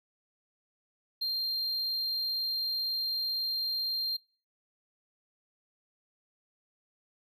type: tone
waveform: triangle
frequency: 4186 Hz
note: C8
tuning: in tune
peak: -28 dBFS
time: 1.21-4.17 s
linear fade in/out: 10 ms
effects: noise-tail reverb RT60 0.4 s tail -25 dB re dry